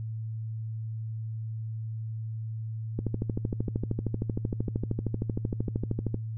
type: click train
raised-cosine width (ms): 3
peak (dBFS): -16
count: 42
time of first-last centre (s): 2.99-6.144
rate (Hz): 13
effects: noise-tail reverb RT60 0.3 s tail -25 dB re dry + added 111 Hz sine -32 dBFS peak until 6.37 s